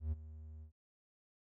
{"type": "tone with ADSR envelope", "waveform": "triangle", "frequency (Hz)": 77.78, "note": "D#2", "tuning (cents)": 0, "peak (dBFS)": -30, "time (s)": [0, 0.72], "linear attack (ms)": 120, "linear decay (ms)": 25, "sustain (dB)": -16, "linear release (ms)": 96, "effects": []}